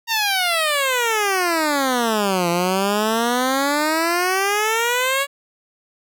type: exponential two-way sweep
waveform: 10% pulse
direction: down then up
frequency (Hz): 932.3 to 169.9 to 565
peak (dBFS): -9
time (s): 0.07-5.27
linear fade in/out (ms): 50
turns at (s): 2.49
effects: none